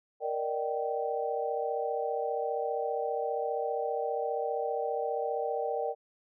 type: chord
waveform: sine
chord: Eb major seventh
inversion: second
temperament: equal with one note detuned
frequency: 466.2 / 587.3 / 622.3 / 776.3 Hz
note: Bb4 / D5 / Eb5 / G5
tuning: 0 / 0 / 0 / -17 cents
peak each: -33 / -35 / -39 / -34 dBFS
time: 0.2-5.95 s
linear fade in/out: 50 ms
effects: none